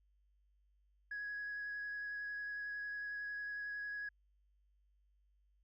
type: tone with vibrato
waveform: sine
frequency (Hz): 1668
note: G#6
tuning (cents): +7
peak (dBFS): -39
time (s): 1.11-4.09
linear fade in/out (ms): 5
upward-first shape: sine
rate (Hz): 11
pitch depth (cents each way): 9
effects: tanh soft clip ceiling -37 dBFS + added 50 Hz sine -70 dBFS peak until 5.63 s